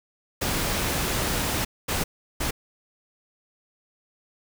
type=noise bursts at uneven times; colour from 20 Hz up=pink; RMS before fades=-26 dBFS; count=3; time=0.41-1.65 / 1.88-2.04 / 2.4-2.51 s; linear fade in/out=10 ms; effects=none